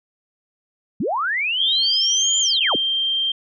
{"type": "linear two-way sweep", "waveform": "sine", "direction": "up then down", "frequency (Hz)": [149.2, 7180, 149.2], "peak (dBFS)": -19, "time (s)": [1, 2.76], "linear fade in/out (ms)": 5, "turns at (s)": 2.39}
{"type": "tone", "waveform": "sine", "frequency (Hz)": 3165, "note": "G7", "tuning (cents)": 16, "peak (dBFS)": -18, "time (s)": [1.6, 3.32], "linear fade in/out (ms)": 5}
{"effects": []}